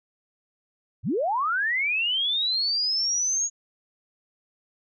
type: linear sweep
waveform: sine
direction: up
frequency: 73.42 to 6700 Hz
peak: -22 dBFS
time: 1.03-3.5 s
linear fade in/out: 50 ms
effects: none